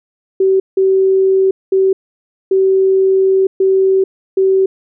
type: tone bursts at uneven times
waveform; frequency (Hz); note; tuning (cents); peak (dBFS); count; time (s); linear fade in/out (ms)
sine; 382.7; G4; -42; -8; 6; 0.4-0.6 / 0.77-1.51 / 1.72-1.93 / 2.51-3.47 / 3.6-4.04 / 4.37-4.66; 5
effects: none